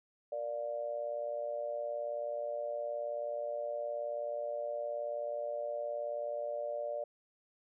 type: tone with amplitude modulation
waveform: sine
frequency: 587.3 Hz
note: D5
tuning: in tune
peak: -31 dBFS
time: 0.32-7.04 s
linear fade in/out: 5 ms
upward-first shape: sine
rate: 119 Hz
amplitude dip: 80%
effects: none